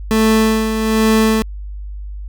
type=tone with tremolo; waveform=30% pulse; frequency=220.1 Hz; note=A3; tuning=1 cent sharp; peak=-7 dBFS; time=0.11-1.42 s; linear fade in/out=0 ms; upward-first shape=sine; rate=1.2 Hz; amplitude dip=55%; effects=added 50 Hz sine -25 dBFS peak until 2.28 s